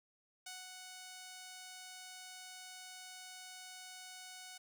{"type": "tone with ADSR envelope", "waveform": "5% pulse", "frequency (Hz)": 740, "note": "F#5", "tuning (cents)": 0, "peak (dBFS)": -34, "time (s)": [0.46, 4.58], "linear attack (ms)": 7, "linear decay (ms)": 200, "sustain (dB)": -4, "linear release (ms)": 9, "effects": []}